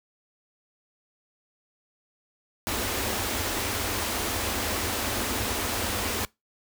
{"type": "band-stop noise", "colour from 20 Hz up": "pink", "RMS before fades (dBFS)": -28, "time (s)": [2.67, 6.25], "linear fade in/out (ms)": 0, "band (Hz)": [110, 200], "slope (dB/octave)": 96, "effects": ["noise-tail reverb RT60 0.2 s tail -23 dB re dry", "high-pass 60 Hz 12 dB/octave"]}